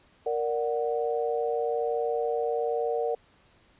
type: chord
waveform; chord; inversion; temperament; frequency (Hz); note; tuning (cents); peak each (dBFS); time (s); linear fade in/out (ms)
sine; Bb augmented; none; equal; 466.2 / 587.3 / 740; Bb4 / D5 / F#5; 0 / 0 / 0; -27 / -32 / -32; 0.26-3.15; 5
effects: pink hiss -61 dBFS RMS until 3.79 s + resampled to 8000 Hz